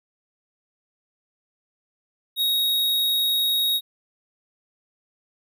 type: tone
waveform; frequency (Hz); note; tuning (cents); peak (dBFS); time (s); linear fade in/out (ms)
square; 3770; A#7; +19; -20; 2.36-3.81; 50
effects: none